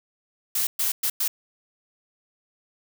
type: noise bursts at uneven times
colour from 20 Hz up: blue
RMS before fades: -24 dBFS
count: 4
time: 0.55-0.67 / 0.79-0.92 / 1.03-1.1 / 1.2-1.28 s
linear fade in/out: 5 ms
effects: none